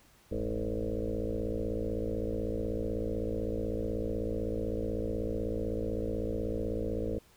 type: tone with frequency modulation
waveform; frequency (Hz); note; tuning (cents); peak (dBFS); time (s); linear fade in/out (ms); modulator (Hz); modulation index
sine; 261.6; C4; 0; -30; 0.31-7.19; 10; 56; 5
effects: pink hiss -62 dBFS RMS until 7.36 s